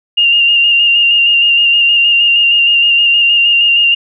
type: tone with vibrato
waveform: sine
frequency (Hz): 2807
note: F7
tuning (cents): +8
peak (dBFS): -6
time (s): 0.17-3.95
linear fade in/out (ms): 10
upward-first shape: square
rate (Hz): 6.4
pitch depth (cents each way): 21
effects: none